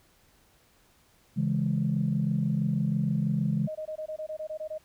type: chord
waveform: sine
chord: C# minor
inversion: none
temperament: equal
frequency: 138.59 / 164.81 / 207.7 Hz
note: C#3 / E3 / G#3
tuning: 0 / 0 / 0 cents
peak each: -28 dBFS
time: 1.36-3.68 s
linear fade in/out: 20 ms
type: tone bursts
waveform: sine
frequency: 622 Hz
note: D#5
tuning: 1 cent flat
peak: -32 dBFS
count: 11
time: 3.67-4.782 s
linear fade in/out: 10 ms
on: 82 ms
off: 21 ms
effects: tanh soft clip ceiling -16 dBFS + pink hiss -63 dBFS RMS until 4.84 s

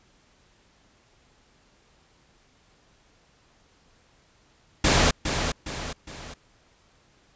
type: noise with echo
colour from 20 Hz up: pink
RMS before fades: -19 dBFS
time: 4.84-5.11 s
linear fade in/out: 5 ms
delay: 410 ms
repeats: 3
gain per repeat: -7 dB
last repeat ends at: 6.34 s
effects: pink hiss -61 dBFS RMS until 7.35 s + resampled to 16000 Hz

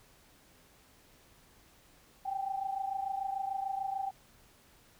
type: tone pair together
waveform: sine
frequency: 774 / 800.8 Hz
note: G5 / G5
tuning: -22 / +37 cents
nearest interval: minor second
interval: 59 cents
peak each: -34 / -38 dBFS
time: 2.25-4.11 s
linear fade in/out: 10 ms
effects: pink hiss -62 dBFS RMS until 4.99 s

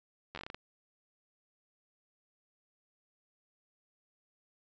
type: slowing click train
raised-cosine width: 0.3 ms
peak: -26 dBFS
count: 9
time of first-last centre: 0.35-0.545 s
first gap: 11 ms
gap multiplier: 1.22
effects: resampled to 16000 Hz

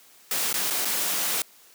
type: noise with dropouts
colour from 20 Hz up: white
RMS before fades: -26 dBFS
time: 0.31-1.42 s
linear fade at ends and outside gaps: 2 ms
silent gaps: 0.529-0.54 / 0.702-0.706 / 0.849-0.853 s
effects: white hiss -54 dBFS RMS until 1.74 s + high-pass 200 Hz 12 dB/octave

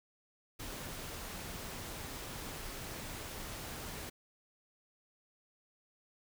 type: noise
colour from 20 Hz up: pink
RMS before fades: -44 dBFS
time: 0.59-4.1 s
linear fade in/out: 10 ms
effects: none

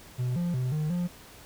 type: tone with pitch steps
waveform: triangle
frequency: 124.9 / 174.1 / 127.2 / 153.2 / 176.2 Hz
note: B2 / F3 / C3 / D#3 / F3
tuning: +20 / -5 / -48 / -27 / +16 cents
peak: -24 dBFS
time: 0.18-1.08 s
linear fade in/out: 20 ms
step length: 180 ms
effects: pink hiss -50 dBFS RMS until 1.45 s

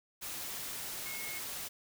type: tone in noise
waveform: sine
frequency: 2172 Hz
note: C#7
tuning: 36 cents flat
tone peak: -43 dBFS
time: 1.05-1.4 s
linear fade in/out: 20 ms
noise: white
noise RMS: -41 dBFS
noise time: 0.21-1.69 s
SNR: -5 dB
effects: none

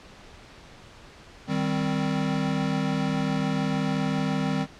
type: chord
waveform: square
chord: C minor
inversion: first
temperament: equal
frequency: 155.56 / 196 / 261.6 Hz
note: Eb3 / G3 / C4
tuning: 0 / 0 / 0 cents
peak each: -29 dBFS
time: 1.47-4.67 s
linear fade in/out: 50 ms
effects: pink hiss -48 dBFS RMS until 4.79 s + low-pass 5000 Hz 12 dB/octave

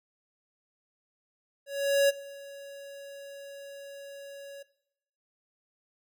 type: tone with ADSR envelope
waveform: square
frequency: 559 Hz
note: C#5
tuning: 14 cents sharp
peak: -20 dBFS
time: 1.66-4.63 s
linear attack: 430 ms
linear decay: 23 ms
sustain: -23 dB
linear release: 9 ms
effects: noise-tail reverb RT60 0.8 s tail -19 dB re dry

